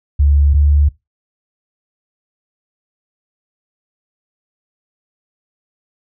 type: tone pair in turn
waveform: sine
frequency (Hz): 71.7 / 72.74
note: D2 / D2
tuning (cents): -41 / -16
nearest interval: unison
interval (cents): 25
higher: second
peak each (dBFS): -8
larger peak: neither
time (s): 0.19-0.54 / 0.54-0.89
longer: neither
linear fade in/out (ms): 10
effects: noise-tail reverb RT60 0.2 s tail -20 dB re dry